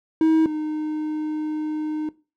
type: tone pair in turn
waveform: triangle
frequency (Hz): 318.9 / 307.2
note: D#4 / D#4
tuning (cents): +43 / -22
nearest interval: minor second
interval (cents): 65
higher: first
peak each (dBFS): -12 / -22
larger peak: first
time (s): 0.21-0.46 / 0.46-2.09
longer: second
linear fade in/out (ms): 2
effects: noise-tail reverb RT60 0.3 s tail -18 dB re dry